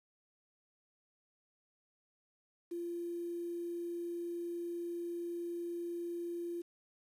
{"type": "tone with quantisation", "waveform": "sine", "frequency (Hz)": 344.3, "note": "F4", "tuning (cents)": -25, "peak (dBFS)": -37, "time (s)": [2.71, 6.62], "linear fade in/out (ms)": 10, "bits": 10, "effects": ["resampled to 32000 Hz"]}